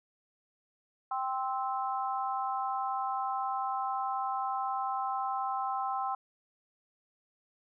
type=harmonic tone; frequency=261.6 Hz; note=C4; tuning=in tune; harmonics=3 / 4 / 5; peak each=-33 / -35 / -37 dBFS; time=1.11-6.15 s; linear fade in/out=5 ms; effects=none